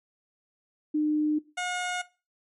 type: tone pair in turn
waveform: sine / 15% pulse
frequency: 303 / 720.7 Hz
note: D#4 / F#5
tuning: -46 / -46 cents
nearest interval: octave + minor third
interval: 1500 cents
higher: second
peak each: -22 dBFS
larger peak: neither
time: 0.94-1.39 / 1.57-2.02 s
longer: neither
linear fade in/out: 10 ms
effects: noise-tail reverb RT60 0.3 s tail -18 dB re dry + MP3 48 kbps